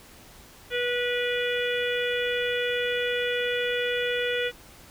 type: harmonic tone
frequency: 487.9 Hz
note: B4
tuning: 21 cents flat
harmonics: 1 / 3 / 4 / 5 / 6 / 7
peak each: -27 / -32 / -33 / -34 / -35 / -35 dBFS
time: 0.7-4.52 s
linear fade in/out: 50 ms
effects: pink hiss -50 dBFS RMS until 4.9 s